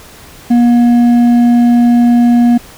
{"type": "tone with hard clipping", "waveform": "triangle", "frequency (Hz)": 239.2, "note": "A#3", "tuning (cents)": 45, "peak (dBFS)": -6, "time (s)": [0.5, 2.58], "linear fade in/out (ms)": 10, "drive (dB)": 8, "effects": ["pink hiss -36 dBFS RMS until 2.77 s"]}